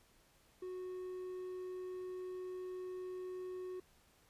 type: tone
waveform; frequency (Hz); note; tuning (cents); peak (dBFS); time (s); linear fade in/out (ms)
triangle; 367.7; F#4; -11; -40; 0.62-3.8; 5
effects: pink hiss -69 dBFS RMS until 4.29 s + resampled to 32000 Hz